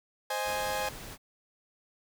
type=chord; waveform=sawtooth; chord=Ab major; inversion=first; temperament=equal; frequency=523.3 / 622.3 / 830.6 Hz; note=C5 / Eb5 / Ab5; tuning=0 / 0 / 0 cents; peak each=-31 / -34 / -29 dBFS; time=0.3-0.89 s; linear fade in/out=5 ms
type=noise; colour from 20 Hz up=pink; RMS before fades=-44 dBFS; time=0.44-1.18 s; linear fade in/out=50 ms
effects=none